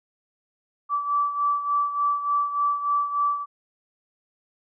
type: beating tone pair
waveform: sine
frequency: 1157 / 1160.4 Hz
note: D6 / D6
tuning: -26 / -21 cents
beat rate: 3.4 Hz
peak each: -22 / -28 dBFS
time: 0.89-3.46 s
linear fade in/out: 50 ms
effects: none